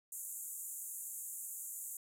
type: band-pass noise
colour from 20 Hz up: pink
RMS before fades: -45 dBFS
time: 0.12-1.97 s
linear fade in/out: 2 ms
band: 6800 to 15000 Hz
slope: 96 dB/octave
effects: none